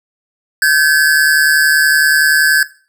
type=tone pair together; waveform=square; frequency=1547 / 1697.6 Hz; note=G6 / G#6; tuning=-23 / +38 cents; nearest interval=major second; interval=161 cents; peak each=-12 dBFS; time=0.62-2.63 s; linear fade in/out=2 ms; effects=noise-tail reverb RT60 0.4 s tail -17 dB re dry